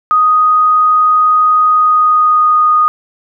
sine tone with pitch glide, 1246 to 1234.5 Hz, D#6 to D#6, +2 to -14 cents, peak -6 dBFS, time 0.11-2.88 s, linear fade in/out 0 ms, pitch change -16 cents, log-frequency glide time 1.68-2.69 s, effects none

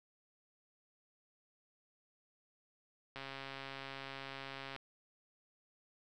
click train, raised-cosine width 0.3 ms, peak -29 dBFS, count 219, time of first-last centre 3.16-4.763 s, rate 136 Hz, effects none

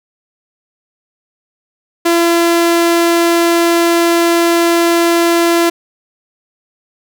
sawtooth tone, 339.3 Hz, F4, 50 cents flat, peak -5 dBFS, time 2.05-5.7 s, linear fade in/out 10 ms, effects none

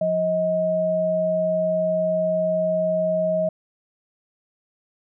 sine tone pair together, 177.1 / 631.1 Hz, F3 / D#5, +24 / +24 cents, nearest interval octave + minor seventh, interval 2200 cents, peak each -28 / -19 dBFS, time 0.01-3.49 s, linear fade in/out 5 ms, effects none

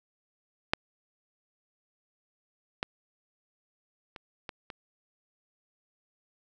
clicks, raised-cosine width 0.3 ms, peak -7 / -13 / -26 / -21 / -24 dBFS, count 5, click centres 0.735 / 2.829 / 4.162 / 4.492 / 4.702 s, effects none

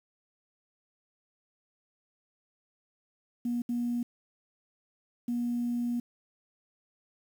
sine tone bursts at uneven times, 240 Hz, B3, 49 cents flat, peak -27 dBFS, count 3, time 3.45-3.62 / 3.69-4.03 / 5.28-6 s, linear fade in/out 5 ms, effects tanh soft clip ceiling -23 dBFS + 9-bit

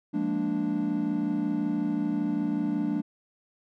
triangle chord, Bb dominant seventh, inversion second, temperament equal, 174.61 / 207.7 / 233.1 / 293.7 Hz, F3 / Ab3 / Bb3 / D4, 0 / 0 / 0 / 0 cents, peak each -32 / -29 / -30 / -26 dBFS, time 0.13-3.02 s, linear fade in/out 20 ms, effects tanh soft clip ceiling -13 dBFS

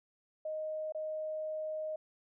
sine tone with dropouts, 622.3 Hz, D#5, in tune, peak -35 dBFS, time 0.45-1.96 s, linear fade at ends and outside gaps 5 ms, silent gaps 0.923-0.947 s, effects none

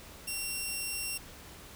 10% pulse tone, 2742 Hz, F7, 32 cents flat, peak -25 dBFS, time 0.27-1.18 s, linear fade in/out 10 ms, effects added 68 Hz sine -57 dBFS peak until 1.75 s + pink hiss -50 dBFS RMS until 1.75 s

